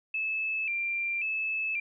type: tone with vibrato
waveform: sine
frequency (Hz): 2489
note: D#7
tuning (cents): 0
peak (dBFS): -28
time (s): 0.14-1.8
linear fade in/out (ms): 5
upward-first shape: square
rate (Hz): 0.93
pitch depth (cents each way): 82
effects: none